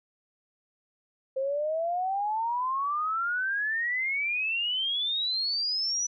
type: exponential sweep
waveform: sine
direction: up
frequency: 523.3 to 5970 Hz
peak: -26 dBFS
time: 1.36-6.07 s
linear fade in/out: 10 ms
effects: none

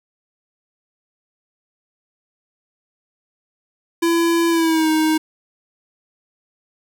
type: tone with pitch glide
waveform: square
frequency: 336.2 to 313.7 Hz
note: E4 to D#4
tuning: +34 to +14 cents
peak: -15 dBFS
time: 4.02-5.18 s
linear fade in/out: 10 ms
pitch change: -120 cents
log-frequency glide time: 4.49-4.89 s
effects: 8-bit

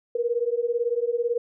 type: beating tone pair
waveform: sine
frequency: 466.2 / 484.2 Hz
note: A#4 / B4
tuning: 0 / -34 cents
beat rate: 18 Hz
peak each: -25 dBFS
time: 0.15-1.38 s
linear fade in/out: 5 ms
effects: none

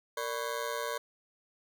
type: ring-modulated tone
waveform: 20% pulse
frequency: 524 Hz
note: C5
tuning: 2 cents sharp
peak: -25 dBFS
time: 0.17-0.98 s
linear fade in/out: 5 ms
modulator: 60.8 Hz
effects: none

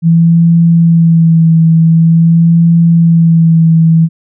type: tone with vibrato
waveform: sine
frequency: 165.4 Hz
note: E3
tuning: 6 cents sharp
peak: -3 dBFS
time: 0.02-4.09 s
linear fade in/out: 50 ms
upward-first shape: sine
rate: 0.46 Hz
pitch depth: 26 cents each way
effects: none

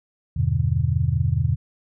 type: chord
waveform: sine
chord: E minor seventh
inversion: none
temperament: just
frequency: 82.41 / 98.89 / 123.61 / 148.33 Hz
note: E2 / G2 / B2 / D3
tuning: 0 / +16 / +2 / +18 cents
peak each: -24 / -24 / -22 / -25 dBFS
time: 0.36-1.56 s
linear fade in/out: 10 ms
effects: none

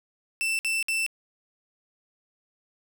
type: tone bursts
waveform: 40% pulse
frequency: 2666 Hz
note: E7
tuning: 19 cents sharp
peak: -23 dBFS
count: 3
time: 0.41-1.064 s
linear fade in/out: 0 ms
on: 180 ms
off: 57 ms
effects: none

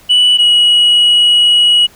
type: tone pair in turn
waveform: sine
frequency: 2958 / 2914 Hz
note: F#7 / F#7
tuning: -1 / -27 cents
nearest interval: unison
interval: 26 cents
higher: first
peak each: -3 dBFS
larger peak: neither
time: 0.09-0.38 / 0.38-1.87 s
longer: second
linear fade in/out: 20 ms
effects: tanh soft clip ceiling -4 dBFS + pink hiss -43 dBFS RMS until 1.95 s

